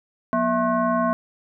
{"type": "tone with frequency modulation", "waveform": "sine", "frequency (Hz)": 659.3, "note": "E5", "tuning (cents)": 0, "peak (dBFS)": -18, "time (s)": [0.33, 1.13], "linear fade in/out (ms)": 0, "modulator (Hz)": 419, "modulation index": 1.4, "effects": []}